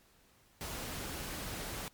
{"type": "noise", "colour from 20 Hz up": "pink", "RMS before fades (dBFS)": -41, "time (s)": [0.61, 1.88], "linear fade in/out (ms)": 0, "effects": ["pink hiss -66 dBFS RMS until 1.93 s", "MP3 96 kbps"]}